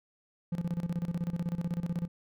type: tone with tremolo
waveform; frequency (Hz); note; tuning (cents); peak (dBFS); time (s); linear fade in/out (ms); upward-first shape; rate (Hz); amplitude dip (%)
triangle; 171.7; F3; -29; -26; 0.52-2.08; 5; square; 16; 80
effects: none